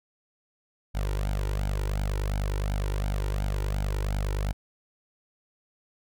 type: tone with flanger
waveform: sawtooth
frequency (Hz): 49.75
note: G1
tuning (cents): +26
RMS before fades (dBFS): -28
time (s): 0.94-4.53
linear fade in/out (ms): 20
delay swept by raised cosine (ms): 1.3 to 2.17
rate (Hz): 2.8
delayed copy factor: +1
effects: none